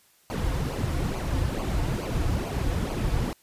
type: noise with flanger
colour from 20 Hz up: brown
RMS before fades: -27 dBFS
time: 0.3-3.33 s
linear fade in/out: 0 ms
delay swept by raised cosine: 0.54 to 5.14 ms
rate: 2.3 Hz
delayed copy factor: -0.75
effects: white hiss -61 dBFS RMS until 3.42 s + resampled to 32000 Hz